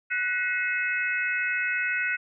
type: tone cluster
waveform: sine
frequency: 1483 / 1921 / 2145 / 2569 Hz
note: F#6 / B6 / C7 / E7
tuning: +4 / -48 / +42 / -45 cents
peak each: -27 / -32 / -32 / -31 dBFS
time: 0.1-2.17 s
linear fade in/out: 20 ms
effects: none